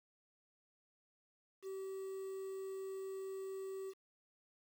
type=tone with quantisation; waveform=triangle; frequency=384.2 Hz; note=G4; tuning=35 cents flat; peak=-40 dBFS; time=1.62-3.94 s; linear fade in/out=50 ms; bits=10; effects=none